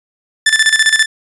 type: tone with tremolo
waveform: sawtooth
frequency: 1760 Hz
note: A6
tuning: in tune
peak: -3 dBFS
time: 0.46-1.06 s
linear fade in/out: 5 ms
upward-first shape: square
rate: 15 Hz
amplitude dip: 70%
effects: resampled to 24000 Hz